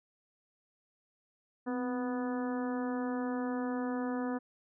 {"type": "harmonic tone with a mistuned harmonic", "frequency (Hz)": 246.9, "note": "B3", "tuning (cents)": 0, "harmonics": [1, 2, 3, 4, 5, 6, 7], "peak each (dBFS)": [-33, -39, -43, -45, -47, -49, -50], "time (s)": [1.66, 4.39], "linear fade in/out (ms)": 20, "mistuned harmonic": 1, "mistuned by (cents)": 49, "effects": []}